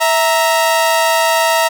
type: tone pair together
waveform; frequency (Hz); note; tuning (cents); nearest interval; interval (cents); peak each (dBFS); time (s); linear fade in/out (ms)
sawtooth; 655.2 / 932.3; E5 / A#5; -11 / 0; tritone; 611; -10; 0-1.69; 20
effects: none